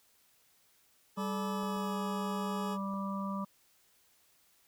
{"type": "tone with pitch glide", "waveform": "20% pulse", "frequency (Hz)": [430.3, 420], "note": ["A4", "G#4"], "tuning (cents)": [-39, 19], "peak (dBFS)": -34, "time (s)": [1.16, 2.78], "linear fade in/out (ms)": 50, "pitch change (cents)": -42, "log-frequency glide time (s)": [1.49, 1.95]}
{"type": "harmonic tone", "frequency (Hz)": 196, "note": "G3", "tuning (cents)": 0, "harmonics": [1, 3, 5, 6], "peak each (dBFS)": [-35, -45, -43, -41], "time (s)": [1.17, 3.45], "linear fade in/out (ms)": 10}
{"type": "clicks", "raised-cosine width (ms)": 1, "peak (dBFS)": [-35, -37, -40], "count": 3, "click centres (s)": [1.633, 1.766, 2.937]}
{"effects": ["white hiss -68 dBFS RMS until 4.67 s"]}